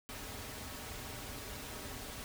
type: noise with comb filter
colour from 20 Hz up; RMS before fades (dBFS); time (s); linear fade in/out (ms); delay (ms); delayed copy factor
pink; -45; 0.09-2.24; 0; 5.8; -0.55
effects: none